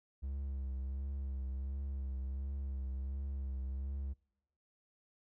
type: tone with vibrato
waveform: triangle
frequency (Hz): 67.3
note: C2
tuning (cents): +49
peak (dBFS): -35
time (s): 0.22-4.14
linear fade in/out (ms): 20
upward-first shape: triangle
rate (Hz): 1.4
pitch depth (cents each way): 54
effects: noise-tail reverb RT60 0.9 s tail -25 dB re dry